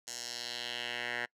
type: tone with band-pass filter sweep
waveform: 10% pulse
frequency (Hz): 120.5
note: B2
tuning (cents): -42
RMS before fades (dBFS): -39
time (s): 0.07-1.26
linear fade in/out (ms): 10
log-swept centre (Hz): 6700 to 1800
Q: 2.2
effects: noise-tail reverb RT60 0.1 s tail -25 dB re dry